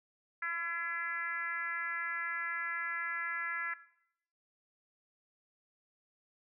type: tone with frequency modulation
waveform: sine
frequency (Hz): 1688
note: G#6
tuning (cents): +28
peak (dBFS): -33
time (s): 0.42-3.74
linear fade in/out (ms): 5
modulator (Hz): 336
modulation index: 1.2
effects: noise-tail reverb RT60 0.7 s tail -17 dB re dry